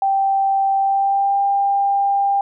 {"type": "tone with pitch glide", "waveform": "sine", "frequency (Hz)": [782, 796.6], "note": ["G5", "G5"], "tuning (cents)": [-4, 28], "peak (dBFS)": -14, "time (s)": [0.02, 2.41], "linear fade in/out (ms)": 2, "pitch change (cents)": 32, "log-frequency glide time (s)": [0.79, 1.39], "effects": []}